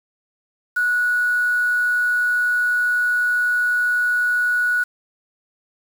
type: tone with quantisation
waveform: sine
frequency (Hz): 1466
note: F#6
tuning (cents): -16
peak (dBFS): -16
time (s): 0.76-4.84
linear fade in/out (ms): 10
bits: 6
effects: none